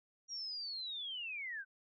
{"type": "linear sweep", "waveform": "sine", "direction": "down", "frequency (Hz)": [5720, 1495], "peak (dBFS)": -40, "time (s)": [0.28, 1.65], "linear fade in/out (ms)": 50, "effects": []}